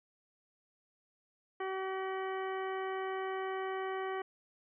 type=harmonic tone with a mistuned harmonic; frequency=380.8 Hz; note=F#4; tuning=50 cents sharp; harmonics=1 / 2 / 3 / 4 / 5 / 6 / 8; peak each=-37 / -41 / -43 / -49 / -46 / -53 / -55 dBFS; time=1.6-4.22 s; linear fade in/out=5 ms; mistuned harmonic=8; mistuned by=-22 cents; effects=none